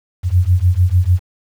sine beating tone pair, 86.9 / 93.6 Hz, F2 / F#2, -8 / +20 cents, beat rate 6.7 Hz, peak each -13 dBFS, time 0.23-1.2 s, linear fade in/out 50 ms, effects 7-bit

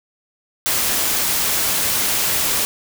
white noise, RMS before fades -19 dBFS, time 0.66-2.65 s, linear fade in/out 0 ms, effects none

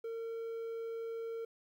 triangle tone, 456.4 Hz, A#4, 37 cents flat, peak -36 dBFS, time 0.04-1.45 s, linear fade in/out 5 ms, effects 12-bit

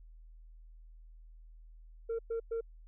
sine tone bursts, 457.5 Hz, A#4, 32 cents flat, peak -30 dBFS, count 3, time 2.09-2.61 s, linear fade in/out 10 ms, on 100 ms, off 110 ms, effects tanh soft clip ceiling -31 dBFS + added 40 Hz sine -51 dBFS peak until 2.87 s

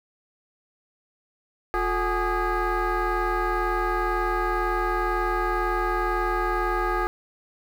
sine tone with frequency modulation, 440 Hz, A4, in tune, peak -20 dBFS, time 1.74-7.07 s, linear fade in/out 0 ms, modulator 399 Hz, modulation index 2.9, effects tanh soft clip ceiling -19 dBFS + 8-bit

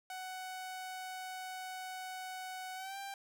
sawtooth tone with pitch glide, 745 to 789.3 Hz, F#5 to G5, +12 to +12 cents, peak -38 dBFS, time 0.1-3.14 s, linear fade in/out 2 ms, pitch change +100 cents, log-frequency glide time 2.75-2.97 s, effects none

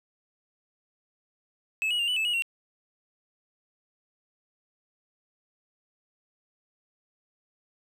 triangle tone with pitch steps, 2598 / 2911 / 2794 / 2969 / 2619 / 2902 / 2740 Hz, E7 / F#7 / F7 / F#7 / E7 / F#7 / F7, -26 / -29 / 0 / +5 / -12 / -34 / -34 cents, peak -23 dBFS, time 1.82-2.422 s, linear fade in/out 0 ms, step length 86 ms, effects none

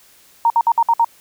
sine tone bursts, 927 Hz, A#5, 10 cents flat, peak -10 dBFS, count 6, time 0.45-1.046 s, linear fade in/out 2 ms, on 51 ms, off 58 ms, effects white hiss -50 dBFS RMS until 1.2 s

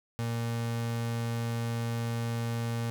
35% pulse tone, 116.54 Hz, A#2, in tune, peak -28 dBFS, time 0.19-2.9 s, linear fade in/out 0 ms, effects 11-bit

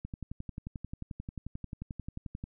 click train, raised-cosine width 5 ms, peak -26 dBFS, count 28, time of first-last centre 0.05-2.439 s, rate 11.3 Hz, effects none

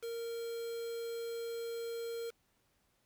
triangle tone with quantisation, 463.3 Hz, A#4, 11 cents flat, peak -36 dBFS, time 0.02-2.31 s, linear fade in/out 20 ms, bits 8, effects pink hiss -75 dBFS RMS until 3.05 s

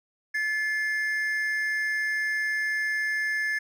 triangle tone pair together, 1731 / 2109 Hz, A6 / C7, -29 / +13 cents, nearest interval minor third, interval 342 cents, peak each -24 / -30 dBFS, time 0.34-3.59 s, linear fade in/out 10 ms, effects none

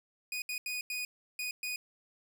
sawtooth tone bursts at uneven times, 2477 Hz, D#7, 8 cents flat, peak -31 dBFS, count 6, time 0.32-0.42 / 0.49-0.58 / 0.66-0.81 / 0.9-1.05 / 1.39-1.51 / 1.63-1.76 s, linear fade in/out 2 ms, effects none

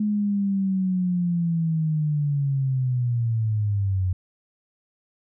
sine linear sweep, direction down, 211.9 to 90.4 Hz, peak -20 dBFS, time 0-4.13 s, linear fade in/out 5 ms, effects none

